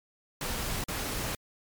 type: noise with dropouts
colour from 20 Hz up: pink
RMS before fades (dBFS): -33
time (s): 0.41-1.35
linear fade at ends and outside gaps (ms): 2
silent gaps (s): 0.84-0.883
effects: MP3 96 kbps